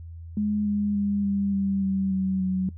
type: tone with pitch steps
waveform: sine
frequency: 209 / 205.6 / 202.3 / 199.1 / 195.91 / 192.76 / 189.67 / 186.63 Hz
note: G#3 / G#3 / G#3 / G3 / G3 / G3 / F#3 / F#3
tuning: +11 / -17 / -45 / +27 / -1 / -29 / +43 / +15 cents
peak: -22 dBFS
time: 0.37-2.69 s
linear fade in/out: 2 ms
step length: 290 ms
effects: noise-tail reverb RT60 0.1 s tail -20 dB re dry + added 83 Hz sine -37 dBFS peak until 2.77 s